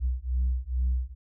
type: beating tone pair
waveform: sine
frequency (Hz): 61.74 / 64.04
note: B1 / C2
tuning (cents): 0 / -37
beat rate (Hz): 2.3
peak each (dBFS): -26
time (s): 0-1.15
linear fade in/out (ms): 50
effects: tanh soft clip ceiling -20 dBFS